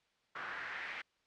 pink noise with band-pass filter sweep, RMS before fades -43 dBFS, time 0.35-1.02 s, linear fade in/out 10 ms, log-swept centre 1400 to 2100 Hz, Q 2.9, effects white hiss -75 dBFS RMS until 1.26 s + low-pass 4000 Hz 12 dB/octave

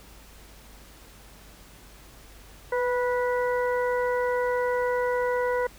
harmonic tone with a mistuned harmonic, 489.8 Hz, B4, 14 cents flat, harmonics 1 / 2 / 3 / 4, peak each -24 / -30 / -34 / -36 dBFS, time 2.72-5.67 s, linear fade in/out 5 ms, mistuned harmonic 1, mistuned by +21 cents, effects added 50 Hz sine -51 dBFS peak until 5.78 s + pink hiss -51 dBFS RMS until 5.78 s

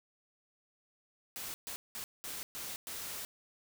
white noise bursts at uneven times, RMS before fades -42 dBFS, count 6, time 1.36-1.54 / 1.67-1.76 / 1.95-2.04 / 2.24-2.43 / 2.55-2.76 / 2.87-3.25 s, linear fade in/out 0 ms, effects none

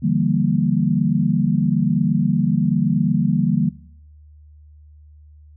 sine chord, E half-diminished seventh, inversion third, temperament equal with one note detuned, 146.83 / 167.89 / 196 / 233.1 Hz, D3 / E3 / G3 / Bb3, 0 / +32 / 0 / 0 cents, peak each -21 dBFS, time 0.02-3.7 s, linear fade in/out 20 ms, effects noise-tail reverb RT60 0.7 s tail -20 dB re dry + added 75 Hz sine -43 dBFS peak until 5.56 s

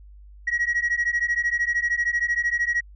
sine beating tone pair, 1900 / 1913 Hz, A#6 / A#6, +33 / +44 cents, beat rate 13 Hz, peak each -22 dBFS, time 0.47-2.81 s, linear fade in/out 10 ms, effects tanh soft clip ceiling -17 dBFS + added 50 Hz sine -43 dBFS peak until 2.95 s

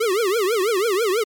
square tone with vibrato, 415.3 Hz, G#4, in tune, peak -18 dBFS, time 0-1.24 s, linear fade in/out 10 ms, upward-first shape triangle, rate 6.1 Hz, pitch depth 280 cents each way, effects MP3 96 kbps

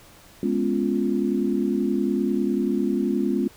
sine chord, C# dominant seventh, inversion second, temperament equal, 207.7 / 246.9 / 277.2 / 349.2 Hz, G#3 / B3 / C#4 / E#4, 0 / 0 / 0 / 0 cents, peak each -25 / -26 / -26 / -26 dBFS, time 0.43-3.48 s, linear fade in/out 2 ms, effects pink hiss -50 dBFS RMS until 3.56 s

